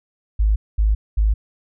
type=tone bursts; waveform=sine; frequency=52.7 Hz; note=G#1; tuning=26 cents sharp; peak=-13 dBFS; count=3; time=0.39-1.34 s; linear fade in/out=10 ms; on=170 ms; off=220 ms; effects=none